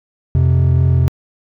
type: tone pair together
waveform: triangle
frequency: 87.31 / 129.99 Hz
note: F2 / C3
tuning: 0 / -11 cents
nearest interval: perfect fifth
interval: 689 cents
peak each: -10 dBFS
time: 0.35-1.08 s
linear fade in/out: 0 ms
effects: tanh soft clip ceiling 0 dBFS